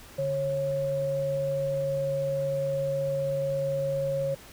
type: tone pair together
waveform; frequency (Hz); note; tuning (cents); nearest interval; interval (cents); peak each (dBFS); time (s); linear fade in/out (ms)
sine; 144.4 / 546.8; D3 / C#5; -29 / -24; octave + major seventh; 2305; -33 / -26; 0.18-4.35; 10
effects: pink hiss -49 dBFS RMS until 4.52 s